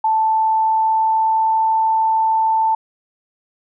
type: tone with pitch glide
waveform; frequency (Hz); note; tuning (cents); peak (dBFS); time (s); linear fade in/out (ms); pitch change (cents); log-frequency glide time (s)
sine; 880 to 886.6; A5 to A5; 0 to +13; -13; 0.04-2.75; 5; +13; 0.22-1.68
effects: none